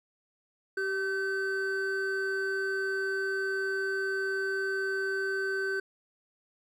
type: tone pair together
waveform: triangle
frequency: 388.3 / 1533.6 Hz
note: G4 / G6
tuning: -16 / -38 cents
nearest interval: 2 octaves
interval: 2378 cents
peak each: -30 / -29 dBFS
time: 0.77-5.8 s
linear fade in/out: 5 ms
effects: none